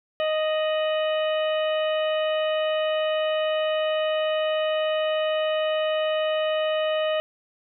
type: harmonic tone with a mistuned harmonic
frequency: 622.3 Hz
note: D#5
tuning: in tune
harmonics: 1 / 2 / 3 / 4 / 5 / 6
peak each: -22 / -33 / -35 / -38 / -33 / -46 dBFS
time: 0.2-7.2 s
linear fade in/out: 0 ms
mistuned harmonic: 5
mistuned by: -78 cents
effects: none